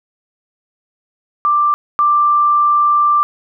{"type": "tone pair in turn", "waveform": "sine", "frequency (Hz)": [1180, 1180], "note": ["D6", "D6"], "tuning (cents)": [8, 8], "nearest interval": "unison", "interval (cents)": 0, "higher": "neither", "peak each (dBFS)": [-10, -9], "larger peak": "second", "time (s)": [[1.45, 1.74], [1.99, 3.23]], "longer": "second", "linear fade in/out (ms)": 0, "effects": []}